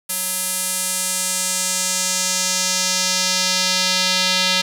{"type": "tone with band-pass filter sweep", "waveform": "square", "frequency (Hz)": 185, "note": "F#3", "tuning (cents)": 0, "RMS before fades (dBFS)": -20, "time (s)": [0.09, 4.62], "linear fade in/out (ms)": 10, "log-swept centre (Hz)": [11000, 4000], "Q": 1.8, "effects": []}